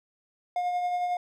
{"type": "tone with tremolo", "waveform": "triangle", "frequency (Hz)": 714, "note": "F5", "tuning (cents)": 38, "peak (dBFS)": -22, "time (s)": [0.56, 1.17], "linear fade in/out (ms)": 2, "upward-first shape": "triangle", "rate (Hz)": 11, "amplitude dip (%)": 40, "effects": []}